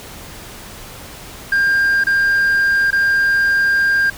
sine tone with dropouts, 1600 Hz, G6, 35 cents sharp, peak -9 dBFS, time 1.52-4.1 s, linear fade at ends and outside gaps 5 ms, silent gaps 2.039-2.068 / 2.906-2.928 s, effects tanh soft clip ceiling -11 dBFS + pink hiss -35 dBFS RMS until 4.17 s

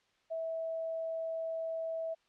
sine tone, 652 Hz, E5, 19 cents flat, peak -34 dBFS, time 0.3-2.15 s, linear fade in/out 20 ms, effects white hiss -72 dBFS RMS until 2.28 s + low-pass 4000 Hz 12 dB/octave

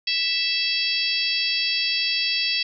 harmonic tone, 659.3 Hz, E5, in tune, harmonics 3 / 4 / 5 / 6 / 7 / 8, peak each -34 / -26 / -28 / -31 / -25 / -29 dBFS, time 0.07-2.63 s, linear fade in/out 5 ms, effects none

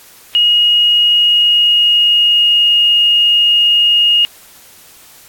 sine tone with pitch glide, 2880 to 2857 Hz, F#7 to F7, -47 to +39 cents, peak -7 dBFS, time 0.35-4.25 s, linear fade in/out 0 ms, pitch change -14 cents, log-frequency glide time 1.04-2.86 s, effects white hiss -41 dBFS RMS until 5.28 s + AAC 64 kbps

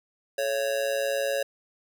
square tone with amplitude modulation, 554 Hz, C#5, 1 cent flat, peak -22 dBFS, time 0.38-1.43 s, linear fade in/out 5 ms, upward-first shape sine, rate 120 Hz, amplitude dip 80%, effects none

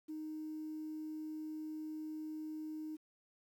sine tone, 310 Hz, D#4, 6 cents flat, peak -40 dBFS, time 0.08-2.97 s, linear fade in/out 20 ms, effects tanh soft clip ceiling -37 dBFS + 11-bit

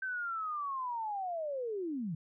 sine linear sweep, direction down, 1555 to 147.4 Hz, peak -34 dBFS, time 0.02-2.15 s, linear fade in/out 5 ms, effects none

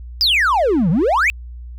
triangle exponential two-way sweep, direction down then up, 5200 to 150 to 2617 Hz, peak -10 dBFS, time 0.21-1.3 s, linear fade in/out 0 ms, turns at 0.9 s, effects tanh soft clip ceiling -6 dBFS + added 60 Hz sine -30 dBFS peak until 1.78 s

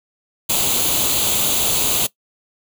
white noise with comb filter, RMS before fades -18 dBFS, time 0.49-2.07 s, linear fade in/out 10 ms, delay 0.28 ms, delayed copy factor +0.7, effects noise-tail reverb RT60 0.1 s tail -19 dB re dry

